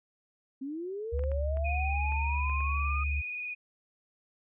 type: linear sweep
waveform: sine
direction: up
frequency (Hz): 258.7 to 1244.5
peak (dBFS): -34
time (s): 0.61-3.04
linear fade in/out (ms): 10
type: tone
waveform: sine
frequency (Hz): 71.4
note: D2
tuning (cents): -48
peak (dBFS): -28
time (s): 1.12-3.22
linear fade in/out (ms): 20
type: clicks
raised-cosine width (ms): 0.5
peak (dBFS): -33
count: 7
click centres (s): 1.193 / 1.238 / 1.317 / 1.571 / 2.122 / 2.497 / 2.606
type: tone with vibrato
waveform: sine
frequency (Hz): 2475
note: D#7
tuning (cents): -10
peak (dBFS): -34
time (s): 1.64-3.55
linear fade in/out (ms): 20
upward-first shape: square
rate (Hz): 19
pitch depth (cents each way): 20
effects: none